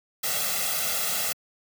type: noise with comb filter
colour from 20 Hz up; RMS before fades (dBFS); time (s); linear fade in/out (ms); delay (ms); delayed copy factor
white; -27; 0.23-1.33; 10; 1.5; +1
effects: high-pass 150 Hz 12 dB/octave